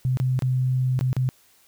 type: tone with dropouts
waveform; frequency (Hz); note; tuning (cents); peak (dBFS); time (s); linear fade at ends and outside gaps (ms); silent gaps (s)
sine; 128.4; C3; -32; -19; 0.05-1.29; 0; 0.172-0.2 / 0.391-0.422 / 0.991-1.01 / 1.13-1.166
effects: white hiss -58 dBFS RMS until 1.67 s